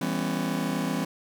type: chord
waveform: 40% pulse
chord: C# half-diminished seventh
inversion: first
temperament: just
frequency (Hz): 166.31 / 199.57 / 249.5 / 277.2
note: E3 / G3 / B3 / C#4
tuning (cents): +16 / +31 / +18 / 0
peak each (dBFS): -31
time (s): 0.01-1.05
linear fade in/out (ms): 5
effects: none